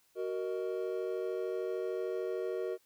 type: chord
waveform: triangle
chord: D# minor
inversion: first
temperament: just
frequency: 373.4 / 466.7 / 622.3 Hz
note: F#4 / A#4 / D#5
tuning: +16 / +2 / 0 cents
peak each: -34 / -35 / -40 dBFS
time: 0.15-2.78 s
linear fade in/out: 50 ms
effects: white hiss -70 dBFS RMS until 2.85 s